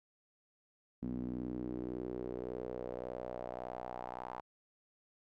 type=tone with band-pass filter sweep; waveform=sawtooth; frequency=61.74 Hz; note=B1; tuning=in tune; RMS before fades=-42 dBFS; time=1.02-4.41 s; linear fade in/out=10 ms; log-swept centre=240 to 910 Hz; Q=3.5; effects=none